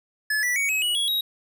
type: tone with pitch steps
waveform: square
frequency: 1718 / 1962.1 / 2241 / 2559 / 2923 / 3338 / 3812 Hz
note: A6 / B6 / C#7 / D#7 / F#7 / G#7 / A#7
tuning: -42 / -12 / +18 / +48 / -22 / +8 / +38 cents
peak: -22 dBFS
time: 0.3-1.21 s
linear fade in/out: 5 ms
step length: 130 ms
effects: none